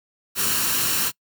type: noise with comb filter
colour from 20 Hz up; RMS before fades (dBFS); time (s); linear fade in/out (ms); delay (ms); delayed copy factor
white; -22; 0.35-1.12; 50; 0.71; +0.5
effects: noise-tail reverb RT60 0.1 s tail -25 dB re dry + high-pass 100 Hz 12 dB/octave